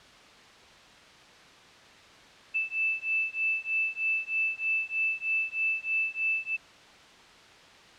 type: beating tone pair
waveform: sine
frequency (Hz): 2637 / 2640.2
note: E7 / E7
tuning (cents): 0 / +2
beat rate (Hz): 3.2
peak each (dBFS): -29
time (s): 2.54-6.57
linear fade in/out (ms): 20
effects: white hiss -52 dBFS RMS until 7.98 s + low-pass 4000 Hz 12 dB/octave